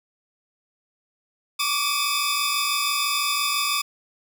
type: tone cluster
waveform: sawtooth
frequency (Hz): 1136 / 1182 / 2542 / 3553 / 4962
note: C#6 / D6 / D#7 / A7 / D#8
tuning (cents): +42 / +11 / +36 / +16 / -6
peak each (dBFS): -25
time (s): 1.59-3.82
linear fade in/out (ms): 10
effects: none